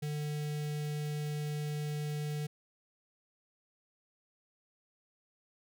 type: tone with notch filter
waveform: square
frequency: 149.2 Hz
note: D3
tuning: 28 cents sharp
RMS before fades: -36 dBFS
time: 0.02-2.47 s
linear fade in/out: 10 ms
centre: 1100 Hz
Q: 0.91
effects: none